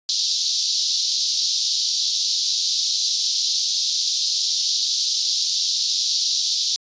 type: band-pass noise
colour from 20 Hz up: pink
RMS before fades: -22 dBFS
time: 0.09-6.76 s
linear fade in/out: 0 ms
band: 3800 to 6000 Hz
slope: 48 dB/octave
effects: resampled to 16000 Hz